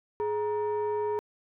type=tone pair together; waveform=sine; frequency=420.1 / 942 Hz; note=G#4 / A#5; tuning=+20 / +18 cents; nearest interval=octave + major second; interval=1398 cents; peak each=-26 / -31 dBFS; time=0.2-1.19 s; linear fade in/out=0 ms; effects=tanh soft clip ceiling -23 dBFS